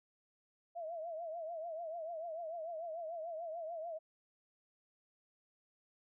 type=tone with vibrato; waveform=sine; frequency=659.3 Hz; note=E5; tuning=in tune; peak=-40 dBFS; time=0.75-3.99 s; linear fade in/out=20 ms; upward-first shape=triangle; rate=6.8 Hz; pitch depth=120 cents each way; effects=none